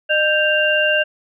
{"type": "tone cluster", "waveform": "sine", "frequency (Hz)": [609, 1571, 2784], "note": ["D#5", "G6", "F7"], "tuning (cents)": [-37, 3, -6], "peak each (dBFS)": -18, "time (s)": [0.09, 1.04], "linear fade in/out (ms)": 20, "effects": []}